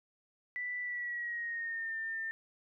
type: tone with pitch glide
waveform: sine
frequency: 1975.5 to 1801.1 Hz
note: B6 to A6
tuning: 0 to +40 cents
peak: -35 dBFS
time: 0.56-2.31 s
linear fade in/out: 0 ms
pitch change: -160 cents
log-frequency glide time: 0.81-1.95 s
effects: none

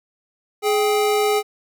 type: tone pair together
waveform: square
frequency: 420 / 786.9 Hz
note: G#4 / G5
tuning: +19 / +6 cents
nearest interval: major seventh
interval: 1087 cents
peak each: -18 / -23 dBFS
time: 0.62-1.43 s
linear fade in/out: 50 ms
effects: none

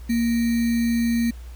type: tone with sample-and-hold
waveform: sine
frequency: 233.1 Hz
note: A#3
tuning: in tune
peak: -18 dBFS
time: 0.09-1.31 s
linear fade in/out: 10 ms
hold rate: 2100 Hz
effects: added 60 Hz sine -35 dBFS peak until 1.55 s + pink hiss -52 dBFS RMS until 1.55 s

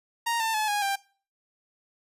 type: tone with pitch steps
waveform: sawtooth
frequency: 932.3 / 894.8 / 858.9 / 824.4 / 791.2 Hz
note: A#5 / A5 / A5 / G#5 / G5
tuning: 0 / +29 / -42 / -13 / +16 cents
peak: -21 dBFS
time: 0.26-0.96 s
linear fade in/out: 10 ms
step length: 140 ms
effects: noise-tail reverb RT60 0.4 s tail -22 dB re dry + resampled to 32000 Hz

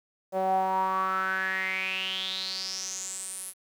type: tone with band-pass filter sweep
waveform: sawtooth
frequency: 189 Hz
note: F#3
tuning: 37 cents sharp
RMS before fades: -30 dBFS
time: 0.32-3.54 s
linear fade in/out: 50 ms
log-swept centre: 620 to 11000 Hz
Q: 7.8
effects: 9-bit

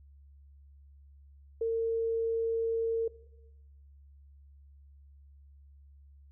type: tone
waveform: sine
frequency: 455.2 Hz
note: A#4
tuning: 41 cents flat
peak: -27 dBFS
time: 1.61-3.08 s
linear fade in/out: 5 ms
effects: noise-tail reverb RT60 1.0 s tail -19 dB re dry + added 70 Hz sine -53 dBFS peak until 6.31 s

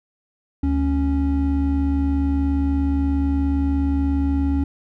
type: tone pair together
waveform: triangle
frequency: 73.42 / 277.2 Hz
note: D2 / C#4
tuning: 0 / 0 cents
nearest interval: octave + major seventh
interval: 2300 cents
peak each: -18 dBFS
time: 0.63-4.64 s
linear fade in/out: 5 ms
effects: none

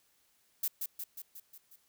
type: noise with echo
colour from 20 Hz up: violet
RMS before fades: -32 dBFS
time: 0.63-0.68 s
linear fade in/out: 5 ms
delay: 180 ms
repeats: 6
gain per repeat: -4 dB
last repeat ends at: 1.76 s
effects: white hiss -71 dBFS RMS until 1.88 s

